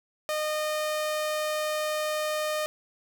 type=tone; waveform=sawtooth; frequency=612 Hz; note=D#5; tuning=29 cents flat; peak=-23 dBFS; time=0.29-2.66 s; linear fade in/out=0 ms; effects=none